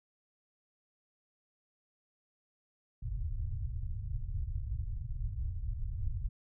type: low-pass noise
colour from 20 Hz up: pink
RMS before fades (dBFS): -36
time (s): 3.02-6.29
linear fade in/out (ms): 5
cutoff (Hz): 120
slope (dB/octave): 48
effects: none